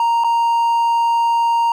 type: tone with dropouts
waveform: triangle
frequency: 931 Hz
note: A#5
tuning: 2 cents flat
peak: -11 dBFS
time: 0-1.72 s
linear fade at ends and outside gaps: 2 ms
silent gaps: 0.238-0.244 s
effects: none